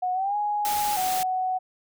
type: tone with pitch glide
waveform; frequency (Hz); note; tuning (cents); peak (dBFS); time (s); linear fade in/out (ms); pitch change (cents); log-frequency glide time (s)
sine; 732 to 831.2; F#5 to G#5; -19 to +1; -23; 0.02-0.97; 10; +220; 0.13-0.36
type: noise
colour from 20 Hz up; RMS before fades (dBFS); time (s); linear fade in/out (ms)
white; -31; 0.65-1.23; 0
type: tone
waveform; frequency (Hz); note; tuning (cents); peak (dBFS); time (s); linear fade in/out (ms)
sine; 744; F#5; +9; -23; 0.96-1.59; 20
effects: none